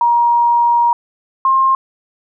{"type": "tone pair in turn", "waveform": "sine", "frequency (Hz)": [947, 1063], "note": ["A#5", "C6"], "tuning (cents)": [27, 27], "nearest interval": "major second", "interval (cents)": 200, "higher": "second", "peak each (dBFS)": -9, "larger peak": "neither", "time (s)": [[0.01, 0.93], [1.45, 1.75]], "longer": "first", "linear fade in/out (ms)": 2, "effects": []}